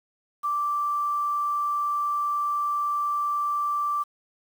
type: tone with quantisation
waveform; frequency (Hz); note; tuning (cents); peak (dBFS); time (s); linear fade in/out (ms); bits
sine; 1171; D6; -5; -23; 0.43-4.04; 20; 8
effects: none